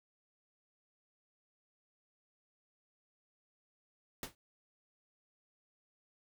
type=noise with exponential decay; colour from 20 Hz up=pink; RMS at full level=-37 dBFS; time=4.23-4.35 s; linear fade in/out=1 ms; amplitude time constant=25 ms; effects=none